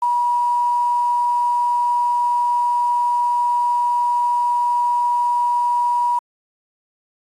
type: tone with quantisation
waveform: sine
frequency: 965 Hz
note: B5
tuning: 40 cents flat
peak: -15 dBFS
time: 0.02-6.19 s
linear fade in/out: 5 ms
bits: 7
effects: AAC 32 kbps